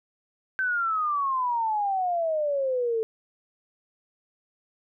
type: exponential sweep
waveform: sine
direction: down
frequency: 1552 to 438.8 Hz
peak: -23 dBFS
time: 0.59-3.03 s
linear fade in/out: 0 ms
effects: none

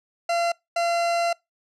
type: tone bursts at uneven times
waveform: 40% pulse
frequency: 684 Hz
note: F5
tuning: 36 cents flat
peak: -20 dBFS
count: 2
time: 0.29-0.52 / 0.76-1.33 s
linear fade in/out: 5 ms
effects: noise-tail reverb RT60 0.2 s tail -25 dB re dry + low-pass 7000 Hz 12 dB/octave

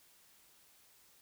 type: silence
effects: white hiss -65 dBFS RMS until 1.21 s

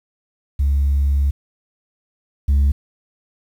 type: tone pair in turn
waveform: sine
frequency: 70 / 70 Hz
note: C#2 / C#2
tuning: +18 / +18 cents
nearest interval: unison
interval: 0 cents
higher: neither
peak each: -12 / -9 dBFS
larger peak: second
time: 0.59-1.31 / 2.48-2.72 s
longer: first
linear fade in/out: 10 ms
effects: tanh soft clip ceiling -11 dBFS + 8-bit

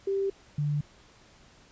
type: tone pair in turn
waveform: sine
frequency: 392 / 147 Hz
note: G4 / D3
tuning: 0 / +2 cents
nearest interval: octave + perfect fourth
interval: 1698 cents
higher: first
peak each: -25 dBFS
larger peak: neither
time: 0.07-0.3 / 0.58-0.81 s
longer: neither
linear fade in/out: 5 ms
effects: pink hiss -57 dBFS RMS until 1.71 s + resampled to 16000 Hz

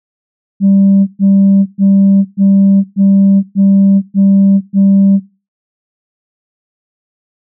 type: tone bursts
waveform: sine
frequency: 196.2 Hz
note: G3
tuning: 2 cents sharp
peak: -3 dBFS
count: 8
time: 0.6-5.2 s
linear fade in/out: 50 ms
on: 470 ms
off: 120 ms
effects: noise-tail reverb RT60 0.3 s tail -19 dB re dry + tanh soft clip ceiling -2 dBFS

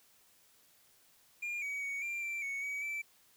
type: tone with pitch steps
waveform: triangle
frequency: 2409 / 2263 / 2236 / 2375 / 2348 / 2219 / 2267 / 2325 Hz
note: D7 / C#7 / C#7 / D7 / D7 / C#7 / C#7 / D7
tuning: +43 / +35 / +14 / +19 / -1 / +1 / +38 / -18 cents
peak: -34 dBFS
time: 1.42-3.02 s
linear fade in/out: 10 ms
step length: 200 ms
effects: white hiss -66 dBFS RMS until 3.36 s

